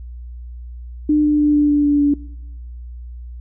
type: tone with pitch steps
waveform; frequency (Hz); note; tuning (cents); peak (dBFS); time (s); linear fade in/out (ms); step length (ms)
sine; 300.2 / 298.1 / 296.1 / 294 / 292 / 290 / 288; D4 / D4 / D4 / D4 / D4 / D4 / D4; +38 / +26 / +14 / +2 / -10 / -22 / -34; -11; 1.09-2.14; 5; 150
effects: noise-tail reverb RT60 1.0 s tail -23 dB re dry + added 60 Hz sine -30 dBFS peak until 3.4 s